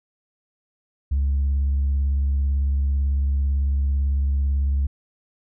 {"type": "tone with vibrato", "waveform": "sine", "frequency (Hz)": 69.3, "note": "C#2", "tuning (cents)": 0, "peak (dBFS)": -16, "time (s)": [1.11, 4.87], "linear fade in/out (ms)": 10, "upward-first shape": "triangle", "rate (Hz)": 18, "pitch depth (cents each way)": 40, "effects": ["tanh soft clip ceiling -16 dBFS"]}